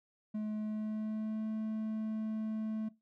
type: tone with pitch glide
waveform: triangle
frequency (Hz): 213.7 to 218.1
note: G#3 to A3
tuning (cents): +50 to -15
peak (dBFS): -32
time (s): 0.34-2.89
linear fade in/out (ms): 10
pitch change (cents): +35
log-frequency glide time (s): 0.56-1.47
effects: noise-tail reverb RT60 0.2 s tail -18 dB re dry